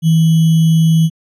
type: tone with sample-and-hold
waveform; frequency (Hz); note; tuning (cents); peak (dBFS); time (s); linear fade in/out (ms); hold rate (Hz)
sine; 161.8; E3; -32; -7; 0.02-1.1; 50; 3150
effects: resampled to 32000 Hz